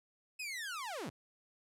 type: linear sweep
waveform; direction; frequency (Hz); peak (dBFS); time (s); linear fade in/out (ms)
sawtooth; down; 2594 to 92.1; -36; 0.39-1.1; 10
effects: low-pass 12000 Hz 12 dB/octave